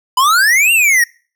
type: exponential two-way sweep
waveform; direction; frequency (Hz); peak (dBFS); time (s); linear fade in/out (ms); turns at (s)
square; up then down; 983 to 2817 to 1834; -9; 0.17-1.04; 5; 0.72
effects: noise-tail reverb RT60 0.4 s tail -25 dB re dry